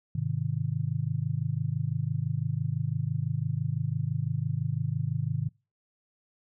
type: chord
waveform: sine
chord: Ab major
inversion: none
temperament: just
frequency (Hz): 103.83 / 129.78 / 155.74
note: Ab2 / C3 / Eb3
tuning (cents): 0 / -14 / +2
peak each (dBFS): -33 / -30 / -31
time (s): 0.15-5.49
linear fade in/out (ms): 5
effects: noise-tail reverb RT60 0.3 s tail -26 dB re dry